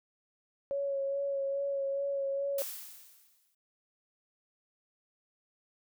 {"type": "tone with vibrato", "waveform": "sine", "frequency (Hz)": 554.4, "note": "C#5", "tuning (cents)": 0, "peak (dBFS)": -30, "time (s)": [0.71, 2.62], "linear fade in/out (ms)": 0, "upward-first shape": "sine", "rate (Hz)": 2.4, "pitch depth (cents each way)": 20}
{"type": "noise with exponential decay", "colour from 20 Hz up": "blue", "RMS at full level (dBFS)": -36, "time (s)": [2.58, 3.55], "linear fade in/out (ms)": 5, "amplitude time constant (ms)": 210}
{"effects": []}